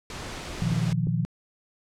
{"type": "noise", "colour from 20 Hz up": "pink", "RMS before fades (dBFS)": -36, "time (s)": [0.1, 0.93], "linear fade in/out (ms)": 2}
{"type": "chord", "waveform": "sine", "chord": "Bb suspended fourth", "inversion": "none", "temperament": "equal with one note detuned", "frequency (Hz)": [119.47, 155.56, 174.61], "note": ["Bb2", "Eb3", "F3"], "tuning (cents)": [43, 0, 0], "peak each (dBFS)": -27, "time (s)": [0.62, 1.25], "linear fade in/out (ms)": 0}
{"type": "clicks", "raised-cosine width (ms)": 3, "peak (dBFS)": -21, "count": 2, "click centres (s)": [0.718, 1.071]}
{"effects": ["low-pass 7000 Hz 12 dB/octave"]}